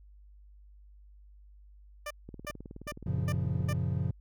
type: tone bursts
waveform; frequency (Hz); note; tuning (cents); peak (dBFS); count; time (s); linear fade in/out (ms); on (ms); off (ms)
15% pulse; 594; D5; +20; -29; 5; 2.06-3.73; 5; 46; 360
type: click train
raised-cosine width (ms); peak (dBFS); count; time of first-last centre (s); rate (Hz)
3; -31; 28; 2.29-3.711; 19
type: chord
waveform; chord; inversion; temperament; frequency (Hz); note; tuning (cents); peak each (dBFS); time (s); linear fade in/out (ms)
triangle; Gb major seventh; none; equal; 92.5 / 116.54 / 138.59 / 174.61; Gb2 / Bb2 / Db3 / F3; 0 / 0 / 0 / 0; -31 / -33 / -31 / -34; 3.06-4.11; 5
effects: added 50 Hz sine -52 dBFS peak until 4.2 s